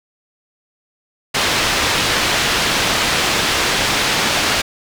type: low-pass noise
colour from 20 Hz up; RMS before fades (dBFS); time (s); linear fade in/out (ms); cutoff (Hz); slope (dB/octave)
white; -17; 1.34-4.62; 10; 4000; 12
effects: none